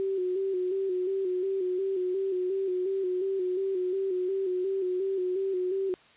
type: tone with vibrato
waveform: sine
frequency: 375.8 Hz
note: F#4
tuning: 27 cents sharp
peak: -26 dBFS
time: 0-5.94 s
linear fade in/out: 0 ms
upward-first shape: square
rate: 2.8 Hz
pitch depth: 51 cents each way
effects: white hiss -57 dBFS RMS until 6.16 s + resampled to 8000 Hz